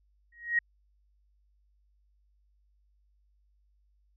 sine tone with exponential growth, 1886 Hz, A#6, 20 cents sharp, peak -20 dBFS, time 0.32-0.59 s, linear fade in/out 5 ms, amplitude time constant 57 ms, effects added 50 Hz sine -65 dBFS peak until 4.16 s

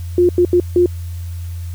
sine tone bursts at uneven times, 353.9 Hz, F4, 23 cents sharp, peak -8 dBFS, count 4, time 0.18-0.29 / 0.38-0.45 / 0.53-0.6 / 0.76-0.86 s, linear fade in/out 2 ms, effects added 86 Hz sine -23 dBFS peak until 1.74 s + white hiss -45 dBFS RMS until 1.74 s

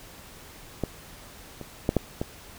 clicks, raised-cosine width 2 ms, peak -12 / -24 / -8 / -7 / -14 dBFS, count 5, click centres 0.837 / 1.613 / 1.891 / 1.967 / 2.215 s, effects pink hiss -47 dBFS RMS until 2.58 s

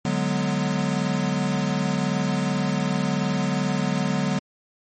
square chord, G# half-diminished seventh, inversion second, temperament equal, 146.83 / 185 / 207.7 / 246.9 Hz, D3 / F#3 / G#3 / B3, 0 / 0 / 0 / 0 cents, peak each -28 / -26 / -29 / -29 dBFS, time 0.05-4.39 s, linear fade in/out 2 ms, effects MP3 32 kbps

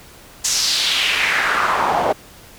pink noise with band-pass filter sweep, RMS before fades -18 dBFS, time 0.44-2.13 s, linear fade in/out 10 ms, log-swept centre 6600 to 640 Hz, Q 2.7, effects pink hiss -43 dBFS RMS until 2.58 s

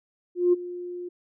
sine tone with ADSR envelope, 354.6 Hz, F4, 26 cents sharp, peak -14 dBFS, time 0.35-1.09 s, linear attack 180 ms, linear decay 20 ms, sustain -18 dB, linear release 11 ms, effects tanh soft clip ceiling -10 dBFS

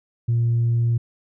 sine tone, 117.3 Hz, A#2, 11 cents sharp, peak -15 dBFS, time 0.28-0.98 s, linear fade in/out 10 ms, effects tanh soft clip ceiling -14 dBFS

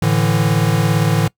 square chord, A suspended fourth, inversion none, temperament equal, 110 / 146.83 / 164.81 Hz, A2 / D3 / E3, 0 / 0 / 0 cents, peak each -18 dBFS, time 0.02-1.28 s, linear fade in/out 5 ms, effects noise-tail reverb RT60 0.1 s tail -23 dB re dry

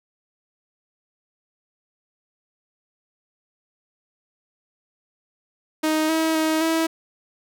sawtooth tone with pitch steps, 312.2 / 321 / 316 / 324.8 Hz, D#4 / E4 / D#4 / E4, +6 / -46 / +27 / -26 cents, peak -15 dBFS, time 5.83-6.87 s, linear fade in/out 10 ms, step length 260 ms, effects none

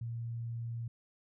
sine tone, 116.54 Hz, A#2, in tune, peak -36 dBFS, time 0.01-0.88 s, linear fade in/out 5 ms, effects none

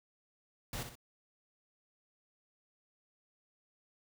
pink noise with echo, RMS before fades -40 dBFS, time 0.73-0.83 s, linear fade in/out 2 ms, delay 62 ms, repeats 2, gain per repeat -7 dB, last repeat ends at 0.954 s, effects none

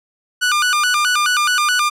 sawtooth tone with vibrato, 1332 Hz, E6, 18 cents sharp, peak -10 dBFS, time 0.41-1.9 s, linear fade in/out 20 ms, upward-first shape square, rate 4.7 Hz, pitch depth 180 cents each way, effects low-pass 10000 Hz 12 dB/octave

